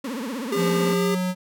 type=tone with vibrato; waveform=35% pulse; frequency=246.9 Hz; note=B3; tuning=in tune; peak=-26 dBFS; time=0.04-0.94 s; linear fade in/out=5 ms; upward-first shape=triangle; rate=16 Hz; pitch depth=280 cents each way
type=tone; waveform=square; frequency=402.5 Hz; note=G4; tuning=46 cents sharp; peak=-23 dBFS; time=0.52-1.15 s; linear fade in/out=5 ms
type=tone with pitch glide; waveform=square; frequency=173.9 to 182.86 Hz; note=F3 to F#3; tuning=-7 to -20 cents; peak=-23 dBFS; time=0.55-1.35 s; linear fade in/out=50 ms; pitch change=+87 cents; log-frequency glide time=0.76-1.15 s
effects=none